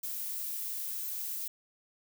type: noise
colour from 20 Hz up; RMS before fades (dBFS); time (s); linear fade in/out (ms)
violet; -37; 0.03-1.48; 5
effects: none